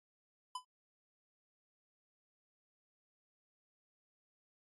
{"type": "tone with exponential decay", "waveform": "square", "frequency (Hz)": 1005, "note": "B5", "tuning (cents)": 30, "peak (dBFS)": -37, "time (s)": [0.55, 0.65], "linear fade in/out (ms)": 5, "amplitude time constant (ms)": 21, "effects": ["AAC 32 kbps"]}